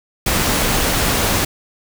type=noise; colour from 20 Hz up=pink; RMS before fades=-17 dBFS; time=0.26-1.45 s; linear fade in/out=5 ms; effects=none